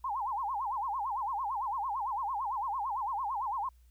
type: tone with vibrato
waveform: sine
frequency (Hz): 932.3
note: A#5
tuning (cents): 0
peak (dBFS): -31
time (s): 0.04-3.69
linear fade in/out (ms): 5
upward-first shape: sine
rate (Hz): 8.9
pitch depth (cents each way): 270
effects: added 60 Hz sine -57 dBFS peak until 3.9 s + white hiss -74 dBFS RMS until 3.9 s